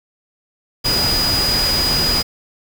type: tone in noise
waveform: sine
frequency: 4930 Hz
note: D#8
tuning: 17 cents flat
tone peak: -16 dBFS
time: 0.84-2.23 s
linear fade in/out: 20 ms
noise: pink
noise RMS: -21 dBFS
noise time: 0.84-2.23 s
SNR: +2 dB
effects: none